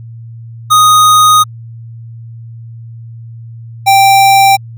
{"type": "tone pair in turn", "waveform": "square", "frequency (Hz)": [1244, 784.1], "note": ["D#6", "G5"], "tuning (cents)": [-1, 0], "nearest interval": "minor sixth", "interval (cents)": 799, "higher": "first", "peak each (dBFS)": -4, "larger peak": "neither", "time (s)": [[0.7, 1.44], [3.86, 4.57]], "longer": "first", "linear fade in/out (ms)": 20, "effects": ["added 115 Hz sine -26 dBFS peak until 4.77 s"]}